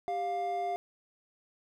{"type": "tone pair together", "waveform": "triangle", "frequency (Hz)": [394.3, 702.6], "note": ["G4", "F5"], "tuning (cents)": [10, 10], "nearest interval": "minor seventh", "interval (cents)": 1000, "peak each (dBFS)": [-36, -29], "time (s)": [0.08, 0.76], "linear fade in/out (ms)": 0, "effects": []}